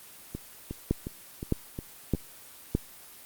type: two click trains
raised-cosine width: 3 ms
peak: -21 / -11 dBFS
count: 6 / 4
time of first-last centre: 0.35-2.149 / 0.91-2.75 s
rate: 2.78 / 1.63 Hz
effects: white hiss -49 dBFS RMS until 3.25 s + Opus 24 kbps